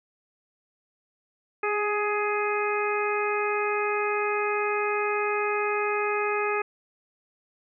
harmonic tone with a mistuned harmonic, 418.1 Hz, G#4, 12 cents sharp, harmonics 1 / 2 / 3 / 4 / 5 / 6, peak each -27 / -32 / -30 / -35 / -35 / -32 dBFS, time 1.63-6.62 s, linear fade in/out 5 ms, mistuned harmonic 1, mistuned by -18 cents, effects none

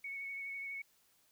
sine tone with vibrato, 2217 Hz, C#7, in tune, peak -40 dBFS, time 0.04-0.82 s, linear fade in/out 5 ms, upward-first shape sine, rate 12 Hz, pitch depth 17 cents each way, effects white hiss -71 dBFS RMS until 1.31 s

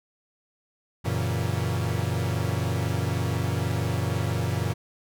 45% pulse chord, F# dominant seventh, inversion none, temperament equal, 92.5 / 116.54 / 138.59 / 164.81 Hz, F#2 / A#2 / C#3 / E3, 0 / 0 / 0 / 0 cents, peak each -29 / -28 / -33 / -32 dBFS, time 1.04-4.74 s, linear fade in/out 20 ms, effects none

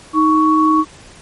sine tone pair together, 313.2 / 1116 Hz, D#4 / C#6, +11 / +11 cents, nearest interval octave + minor seventh, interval 2200 cents, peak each -12 dBFS, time 0.13-0.85 s, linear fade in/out 50 ms, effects pink hiss -41 dBFS RMS until 1.21 s + MP3 48 kbps

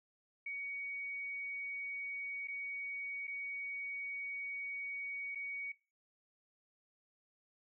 sine tone with dropouts, 2245 Hz, C#7, 21 cents sharp, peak -39 dBFS, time 0.46-5.72 s, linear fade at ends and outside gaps 5 ms, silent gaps 2.474-2.482 / 3.271-3.277 / 5.349-5.355 s, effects noise-tail reverb RT60 0.3 s tail -17 dB re dry

